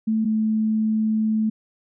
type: tone pair in turn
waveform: sine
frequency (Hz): 220 / 218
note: A3 / A3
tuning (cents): 0 / -16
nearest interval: unison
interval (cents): 16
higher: first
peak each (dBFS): -18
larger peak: neither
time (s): 0.07-0.25 / 0.25-1.5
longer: second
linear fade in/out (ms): 10
effects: none